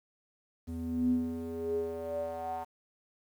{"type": "tone with band-pass filter sweep", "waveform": "square", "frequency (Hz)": 82.6, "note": "E2", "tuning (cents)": 4, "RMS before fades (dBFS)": -34, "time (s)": [0.67, 2.65], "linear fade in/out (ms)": 20, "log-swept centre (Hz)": [180, 830], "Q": 9.1, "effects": ["10-bit"]}